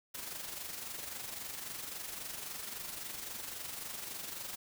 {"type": "noise with amplitude modulation", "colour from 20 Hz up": "white", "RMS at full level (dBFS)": -41, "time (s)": [0.14, 4.56], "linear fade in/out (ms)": 10, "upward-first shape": "sine", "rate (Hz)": 23.7, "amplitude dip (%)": 50, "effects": []}